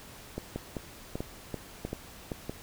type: two click trains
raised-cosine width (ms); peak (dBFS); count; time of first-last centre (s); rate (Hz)
2; -20 / -20; 6 / 4; 0.38-2.318 / 0.56-2.495; 2.58 / 1.55
effects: pink hiss -49 dBFS RMS until 2.62 s